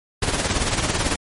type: noise with tremolo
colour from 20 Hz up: pink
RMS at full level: -19 dBFS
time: 0.22-1.16 s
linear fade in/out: 5 ms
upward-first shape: triangle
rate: 18 Hz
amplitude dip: 65%
effects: MP3 48 kbps